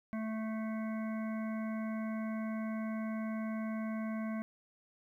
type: harmonic tone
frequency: 220 Hz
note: A3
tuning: in tune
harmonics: 1 / 3 / 5 / 7 / 9 / 10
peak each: -35 / -45 / -49 / -52 / -54 / -55 dBFS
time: 0.13-4.42 s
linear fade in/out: 0 ms
effects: 12-bit